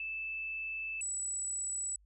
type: tone pair in turn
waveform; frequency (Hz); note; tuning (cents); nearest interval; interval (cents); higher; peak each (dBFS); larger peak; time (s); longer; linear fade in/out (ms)
sine; 2631 / 7884; E7 / B8; -4 / -4; octave + perfect fifth; 1900; second; -36 / -34; second; 0-1.01 / 1.01-1.96; first; 2
effects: added 50 Hz sine -61 dBFS peak until 2.05 s